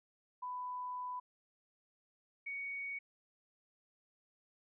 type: tone pair in turn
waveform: sine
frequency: 996 / 2236 Hz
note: B5 / C#7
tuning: +14 / +14 cents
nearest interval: octave + major second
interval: 1400 cents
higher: second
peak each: -39 / -39 dBFS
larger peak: neither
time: 0.42-1.2 / 2.46-2.99 s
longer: first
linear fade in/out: 10 ms
effects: none